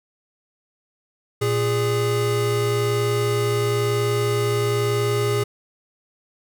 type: tone pair together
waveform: square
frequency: 117 / 412 Hz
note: A#2 / G#4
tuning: +7 / -14 cents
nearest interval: octave + minor seventh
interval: 2179 cents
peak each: -23 / -22 dBFS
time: 1.41-5.44 s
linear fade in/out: 10 ms
effects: none